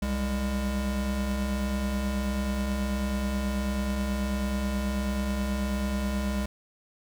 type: tone pair together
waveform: square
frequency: 64.51 / 202.8 Hz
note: C2 / G#3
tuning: -24 / -41 cents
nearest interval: octave + minor sixth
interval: 1983 cents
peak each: -30 / -30 dBFS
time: 0.02-6.46 s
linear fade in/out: 5 ms
effects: none